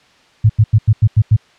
sine tone bursts, 108.3 Hz, A2, 27 cents flat, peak -5 dBFS, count 7, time 0.44-1.366 s, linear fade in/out 10 ms, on 56 ms, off 89 ms, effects white hiss -50 dBFS RMS until 1.58 s + low-pass 4000 Hz 12 dB/octave

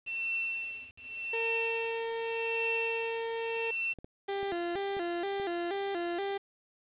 sine tone with tremolo, 2695 Hz, E7, 38 cents sharp, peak -29 dBFS, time 0.06-3.94 s, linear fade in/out 20 ms, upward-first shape triangle, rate 0.85 Hz, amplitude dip 100%
35% pulse tone, 457.1 Hz, A#4, 34 cents flat, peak -31 dBFS, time 1.33-3.71 s, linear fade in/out 5 ms
clicks, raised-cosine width 2 ms, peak -33 dBFS, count 7, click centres 3.987 / 4.045 / 4.43 / 4.524 / 4.754 / 4.968 / 5.399 s
30% pulse tone with vibrato, 370 Hz, F#4, in tune, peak -29 dBFS, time 4.28-6.38 s, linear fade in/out 10 ms, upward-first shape square, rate 2.1 Hz, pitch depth 120 cents each way
effects resampled to 8000 Hz + 9-bit

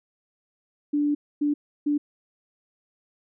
sine tone bursts at uneven times, 292.7 Hz, D4, 6 cents flat, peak -20 dBFS, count 3, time 0.93-1.15 / 1.41-1.54 / 1.86-1.98 s, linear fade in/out 10 ms, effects none

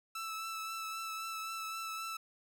sawtooth tone with vibrato, 1318.5 Hz, E6, in tune, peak -35 dBFS, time 0.15-2.17 s, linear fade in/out 5 ms, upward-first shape triangle, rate 3.8 Hz, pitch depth 21 cents each way, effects none

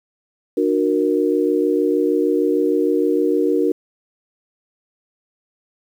sine tone cluster, 299.7 / 366.2 / 466.1 Hz, D4 / F#4 / A#4, +35 / -18 / 0 cents, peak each -19 dBFS, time 0.57-3.72 s, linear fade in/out 5 ms, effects 8-bit

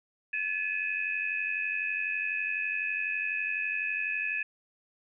sine tone cluster, 1719 / 2487 / 2579 Hz, A6 / D#7 / E7, -41 / -1 / -39 cents, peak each -34 / -33 / -33 dBFS, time 0.33-4.43 s, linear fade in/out 5 ms, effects none

